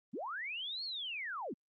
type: linear two-way sweep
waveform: sine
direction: up then down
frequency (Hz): 164.7 to 4435 to 164.7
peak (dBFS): -38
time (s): 0.13-1.54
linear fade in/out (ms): 10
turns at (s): 0.84
effects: Opus 24 kbps